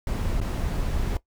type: noise with dropouts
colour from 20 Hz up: brown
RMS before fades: -26 dBFS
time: 0.07-1.17 s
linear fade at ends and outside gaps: 1 ms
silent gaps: 0.402-0.414 s
effects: noise-tail reverb RT60 0.1 s tail -17 dB re dry